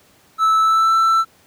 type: tone with pitch glide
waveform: triangle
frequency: 1310 to 1332.1 Hz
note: E6 to E6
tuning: -11 to +18 cents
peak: -10 dBFS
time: 0.38-1.25 s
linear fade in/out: 50 ms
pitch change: +29 cents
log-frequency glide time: 0.61-0.95 s
effects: pink hiss -53 dBFS RMS until 1.46 s + high-pass 100 Hz 12 dB/octave